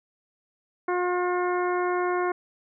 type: harmonic tone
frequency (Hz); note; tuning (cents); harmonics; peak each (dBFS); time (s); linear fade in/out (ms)
358.1; F4; +43; 1 / 2 / 3 / 4 / 5 / 6; -25 / -30 / -30 / -34 / -39 / -40; 0.88-2.32; 5
effects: none